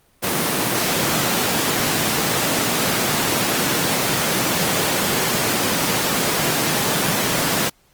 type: high-pass noise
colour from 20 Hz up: pink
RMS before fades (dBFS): -20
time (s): 0.22-7.7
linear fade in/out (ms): 20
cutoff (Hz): 130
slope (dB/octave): 24
effects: pink hiss -58 dBFS RMS until 7.93 s + Opus 24 kbps